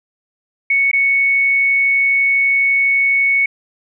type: tone with dropouts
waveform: sine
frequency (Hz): 2217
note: C#7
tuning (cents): 0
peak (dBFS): -11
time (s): 0.7-3.46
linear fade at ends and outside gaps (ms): 5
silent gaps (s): 0.915-0.931
effects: none